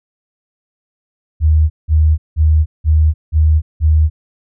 sine tone bursts, 77.78 Hz, D#2, in tune, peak -7 dBFS, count 6, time 1.4-4.1 s, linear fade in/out 50 ms, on 300 ms, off 180 ms, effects none

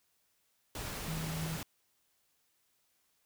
sine tone in noise, 160 Hz, D#3, 49 cents sharp, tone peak -36 dBFS, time 1.08-1.57 s, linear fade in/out 2 ms, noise pink, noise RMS -41 dBFS, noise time 0.75-1.63 s, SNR +2 dB, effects white hiss -75 dBFS RMS until 3.25 s

